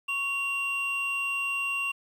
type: tone pair together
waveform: triangle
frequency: 1108.7 / 2760 Hz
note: C#6 / F7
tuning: 0 / -21 cents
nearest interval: octave + major third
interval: 1579 cents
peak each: -34 / -26 dBFS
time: 0.08-1.92 s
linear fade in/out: 10 ms
effects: 10-bit